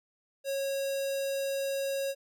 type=tone with notch filter; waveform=square; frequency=548 Hz; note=C#5; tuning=20 cents flat; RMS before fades=-32 dBFS; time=0.44-2.15 s; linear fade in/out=50 ms; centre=1300 Hz; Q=0.89; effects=none